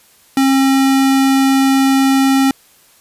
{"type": "tone", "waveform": "square", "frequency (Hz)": 269.2, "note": "C4", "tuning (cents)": 49, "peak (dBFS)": -10, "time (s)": [0.37, 2.51], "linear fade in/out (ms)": 2, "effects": ["white hiss -49 dBFS RMS until 3 s", "resampled to 32000 Hz"]}